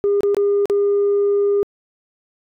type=tone with dropouts; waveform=sine; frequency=404.7 Hz; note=G#4; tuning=45 cents flat; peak=-12 dBFS; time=0.04-1.63 s; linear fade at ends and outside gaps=0 ms; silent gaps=0.207-0.233 / 0.346-0.368 / 0.656-0.699 s; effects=tanh soft clip ceiling -11 dBFS